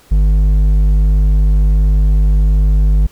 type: tone with hard clipping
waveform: sine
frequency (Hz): 50.7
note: G#1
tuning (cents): -41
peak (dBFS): -9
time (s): 0.11-3.07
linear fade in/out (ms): 10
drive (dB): 6
effects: pink hiss -47 dBFS RMS until 3.11 s